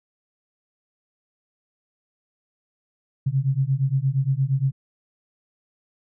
sine beating tone pair, 130.81 / 139.41 Hz, C3 / C#3, 0 / +10 cents, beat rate 8.6 Hz, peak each -22 dBFS, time 3.26-4.72 s, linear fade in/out 10 ms, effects none

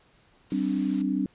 white noise, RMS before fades -46 dBFS, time 0.5-1.02 s, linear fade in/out 5 ms
sine chord, G suspended fourth, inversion none, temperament equal with one note detuned, 193.63 / 261.6 / 293.7 Hz, G3 / C4 / D4, -21 / 0 / 0 cents, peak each -28 dBFS, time 0.52-1.26 s, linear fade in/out 2 ms
effects pink hiss -61 dBFS RMS until 1.34 s + resampled to 8000 Hz

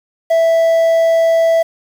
triangle tone with quantisation, 659.3 Hz, E5, in tune, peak -7 dBFS, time 0.3-1.63 s, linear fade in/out 10 ms, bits 6, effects none

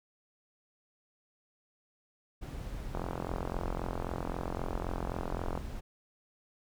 brown noise, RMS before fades -39 dBFS, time 2.41-5.81 s, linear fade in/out 20 ms
click train, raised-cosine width 1 ms, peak -21 dBFS, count 116, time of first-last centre 2.95-5.576 s, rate 43.8 Hz
effects none

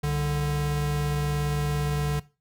square tone pair together, 65.41 / 146.84 Hz, C2 / D3, 0 / 0 cents, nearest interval octave + major second, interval 1400 cents, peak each -33 / -25 dBFS, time 0.03-2.2 s, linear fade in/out 10 ms, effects noise-tail reverb RT60 0.3 s tail -19 dB re dry

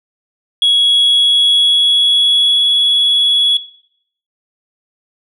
sine tone with pitch glide, 3337 to 3370 Hz, G#7 to G#7, +8 to +25 cents, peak -6 dBFS, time 0.62-3.57 s, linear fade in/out 2 ms, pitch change +17 cents, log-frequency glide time 0.75-2.65 s, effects noise-tail reverb RT60 0.7 s tail -20 dB re dry + tanh soft clip ceiling -6 dBFS

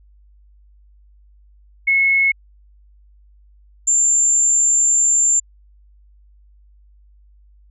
sine tone pair in turn, 2185 / 7271 Hz, C#7 / A#8, -26 / -44 cents, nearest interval octave + major sixth, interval 2082 cents, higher second, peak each -12 dBFS, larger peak neither, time 1.87-2.32 / 3.87-5.4 s, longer second, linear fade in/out 10 ms, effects added 50 Hz sine -47 dBFS peak until 7.7 s

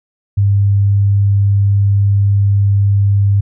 sine tone, 100.2 Hz, G2, 38 cents sharp, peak -8 dBFS, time 0.37-3.41 s, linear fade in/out 10 ms, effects none

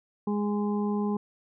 harmonic tone, 206.7 Hz, G#3, 8 cents flat, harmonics 1 / 2 / 4 / 5, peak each -26 / -32 / -38 / -40 dBFS, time 0.27-1.17 s, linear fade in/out 5 ms, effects none

